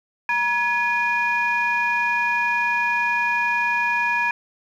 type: tone cluster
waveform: sine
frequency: 953 / 1684 / 2446 Hz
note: A#5 / G#6 / D#7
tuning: +38 / +24 / -30 cents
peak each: -22 dBFS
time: 0.29-4.31 s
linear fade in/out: 2 ms
effects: tanh soft clip ceiling -12 dBFS + 9-bit